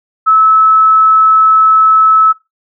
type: tone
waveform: sine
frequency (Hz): 1300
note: E6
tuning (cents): -24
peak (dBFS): -4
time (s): 0.26-2.33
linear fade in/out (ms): 20
effects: noise-tail reverb RT60 0.2 s tail -18 dB re dry